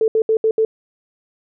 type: tone bursts at uneven times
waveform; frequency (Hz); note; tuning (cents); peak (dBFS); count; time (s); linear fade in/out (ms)
sine; 441.9; A4; +7; -12; 5; 0.01-0.08 / 0.15-0.22 / 0.29-0.37 / 0.44-0.51 / 0.58-0.65; 2
effects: none